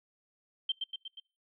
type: tone with echo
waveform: sine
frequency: 3136 Hz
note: G7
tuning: in tune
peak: -27 dBFS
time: 0.69-0.72 s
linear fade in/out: 5 ms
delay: 120 ms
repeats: 4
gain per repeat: -4 dB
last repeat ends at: 1.2 s
effects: noise-tail reverb RT60 0.4 s tail -26 dB re dry